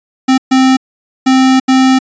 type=tone bursts at uneven times; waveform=square; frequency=261.6 Hz; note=C4; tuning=in tune; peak=-6 dBFS; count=4; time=0.28-0.38 / 0.51-0.77 / 1.26-1.6 / 1.68-1.99 s; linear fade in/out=10 ms; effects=resampled to 16000 Hz